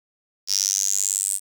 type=tone with high-pass filter sweep; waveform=sawtooth; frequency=98 Hz; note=G2; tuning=in tune; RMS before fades=-23 dBFS; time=0.47-1.4 s; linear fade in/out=50 ms; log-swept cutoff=5300 to 8700 Hz; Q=8.8; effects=none